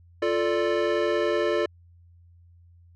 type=chord; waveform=square; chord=D minor; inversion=first; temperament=equal; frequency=349.2 / 440 / 587.3 Hz; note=F4 / A4 / D5; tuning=0 / 0 / 0 cents; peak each=-27 dBFS; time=0.22-1.66 s; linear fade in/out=5 ms; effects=added 86 Hz sine -51 dBFS peak until 2.95 s + low-pass 3000 Hz 12 dB/octave